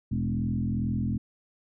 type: tone with frequency modulation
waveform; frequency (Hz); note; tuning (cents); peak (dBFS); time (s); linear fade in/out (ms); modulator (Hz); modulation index
sine; 164.81; E3; 0; -25; 0.11-1.18; 10; 42.3; 2.2
effects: none